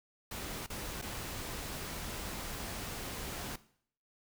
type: noise with dropouts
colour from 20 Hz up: pink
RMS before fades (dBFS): -41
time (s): 0.31-3.56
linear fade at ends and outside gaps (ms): 5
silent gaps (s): 0.664-0.7 / 1.016-1.022
effects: noise-tail reverb RT60 0.6 s tail -18 dB re dry